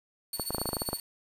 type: tone with tremolo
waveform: 5% pulse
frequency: 4435 Hz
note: C#8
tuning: in tune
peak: -23 dBFS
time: 0.33-1 s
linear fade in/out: 2 ms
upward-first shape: sine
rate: 15 Hz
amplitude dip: 80%
type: clicks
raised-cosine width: 1 ms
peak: -17 dBFS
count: 12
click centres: 0.397 / 0.506 / 0.547 / 0.583 / 0.616 / 0.657 / 0.69 / 0.732 / 0.768 / 0.819 / 0.889 / 0.931 s
effects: resampled to 32000 Hz + 8-bit